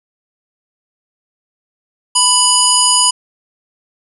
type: harmonic tone with a mistuned harmonic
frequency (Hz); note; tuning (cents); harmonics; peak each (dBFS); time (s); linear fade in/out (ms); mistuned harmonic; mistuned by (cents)
987.8; B5; 0; 1 / 3 / 5 / 7 / 9 / 10; -16 / -16 / -16 / -16 / -16 / -16; 2.15-3.11; 10; 10; +41
effects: none